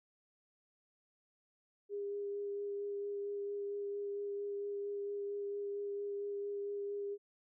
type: tone with vibrato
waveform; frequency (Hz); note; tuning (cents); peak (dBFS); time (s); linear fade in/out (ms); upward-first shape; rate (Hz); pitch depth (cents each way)
sine; 404.9; G#4; -44; -37; 1.89-7.18; 50; sine; 4.4; 11
effects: none